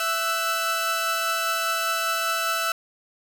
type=tone cluster; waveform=sawtooth; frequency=662 / 1319 / 1499 Hz; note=E5 / E6 / F#6; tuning=+7 / +1 / +22 cents; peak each=-27 / -21 / -26 dBFS; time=0-2.72 s; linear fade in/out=2 ms; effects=none